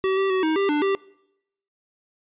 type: tone with pitch steps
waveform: square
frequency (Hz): 381.4 / 388.1 / 376 / 315.4 / 395.1 / 296.4 / 391.6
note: G4 / G4 / F#4 / D#4 / G4 / D4 / G4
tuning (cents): -47 / -17 / +28 / +24 / +14 / +16 / -2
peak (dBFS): -20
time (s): 0.04-0.95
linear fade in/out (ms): 0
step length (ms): 130
effects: noise-tail reverb RT60 0.8 s tail -22 dB re dry + resampled to 8000 Hz